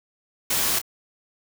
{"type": "noise with echo", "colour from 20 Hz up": "white", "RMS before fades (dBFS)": -23, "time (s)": [0.5, 0.79], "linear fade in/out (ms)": 5, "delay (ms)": 26, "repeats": 1, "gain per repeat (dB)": -10, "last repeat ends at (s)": 0.816, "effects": []}